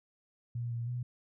sine tone with pitch steps, 119.2 / 117.5 / 122.8 Hz, A#2 / A#2 / B2, +39 / +14 / -9 cents, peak -33 dBFS, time 0.55-1.03 s, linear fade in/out 5 ms, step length 160 ms, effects none

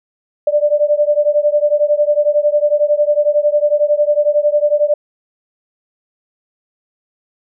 sine beating tone pair, 587 / 598 Hz, D5 / D5, -1 / +31 cents, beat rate 11 Hz, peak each -13 / -14 dBFS, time 0.47-4.94 s, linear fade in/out 5 ms, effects none

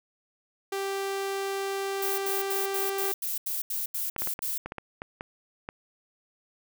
sawtooth tone, 392 Hz, G4, in tune, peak -25 dBFS, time 0.72-3.12 s, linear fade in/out 5 ms
violet noise bursts, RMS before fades -31 dBFS, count 11, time 2.02-4.58 s, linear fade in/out 5 ms, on 160 ms, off 80 ms
clicks, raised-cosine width 0.5 ms, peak -20 dBFS, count 10, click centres 4.163 / 4.22 / 4.273 / 4.391 / 4.66 / 4.721 / 4.783 / 5.019 / 5.209 / 5.689 s
effects none

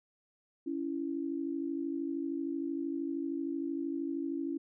sine tone pair together, 280 / 333 Hz, C#4 / E4, +18 / +18 cents, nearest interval minor third, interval 300 cents, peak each -35 / -36 dBFS, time 0.66-4.58 s, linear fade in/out 10 ms, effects none

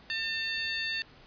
harmonic tone, 899 Hz, A5, 37 cents sharp, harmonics 2 / 3 / 4 / 5, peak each -34 / -36 / -38 / -36 dBFS, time 0.1-1.02 s, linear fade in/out 0 ms, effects pink hiss -55 dBFS RMS until 1.26 s + resampled to 11025 Hz

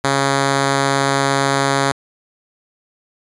5% pulse tone, 137.8 Hz, C#3, 10 cents flat, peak -3 dBFS, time 0.04-1.92 s, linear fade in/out 5 ms, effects resampled to 24000 Hz

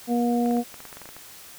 harmonic tone, 239 Hz, A#3, 43 cents sharp, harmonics 1 / 2 / 3, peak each -21 / -28 / -28 dBFS, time 0.07-0.64 s, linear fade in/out 50 ms
clicks, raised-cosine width 0.5 ms, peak -26 dBFS, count 12, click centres 0.46 / 0.51 / 0.569 / 0.742 / 0.804 / 0.853 / 0.928 / 0.97 / 1.017 / 1.056 / 1.09 / 1.166 s
effects white hiss -45 dBFS RMS until 1.58 s

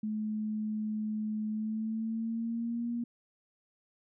sine tone with pitch glide, 214.6 to 236.7 Hz, A3 to A#3, -43 to +27 cents, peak -31 dBFS, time 0.03-3.04 s, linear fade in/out 5 ms, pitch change +170 cents, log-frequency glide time 1.49-2.89 s, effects none

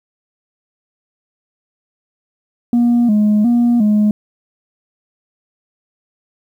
sine tone with vibrato, 224.1 Hz, A3, 32 cents sharp, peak -7 dBFS, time 2.73-4.11 s, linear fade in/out 2 ms, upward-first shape square, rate 1.4 Hz, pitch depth 110 cents each way, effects tanh soft clip ceiling -8 dBFS + 8-bit

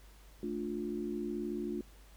sine chord, D minor, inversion second, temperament just, 220.2 / 293.7 / 352.4 Hz, A3 / D4 / F4, +2 / 0 / +16 cents, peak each -39 / -40 / -38 dBFS, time 0.43-1.81 s, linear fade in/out 2 ms, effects added 50 Hz sine -55 dBFS peak until 2.16 s + pink hiss -62 dBFS RMS until 2.16 s

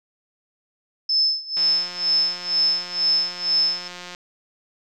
sine tone with tremolo, 5250 Hz, E8, 8 cents flat, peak -15 dBFS, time 1.09-3.88 s, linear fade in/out 5 ms, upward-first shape sine, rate 2.1 Hz, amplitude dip 90%
click train, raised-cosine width 0.2 ms, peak -19 dBFS, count 460, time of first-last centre 1.57-4.149 s, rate 178 Hz
effects none

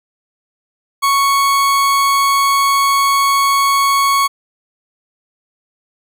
40% pulse tone, 1108.7 Hz, C#6, in tune, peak -10 dBFS, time 1.02-4.28 s, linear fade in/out 20 ms, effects none

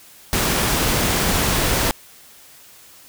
pink noise, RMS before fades -19 dBFS, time 0.33-1.91 s, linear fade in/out 0 ms, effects white hiss -46 dBFS RMS until 3.08 s

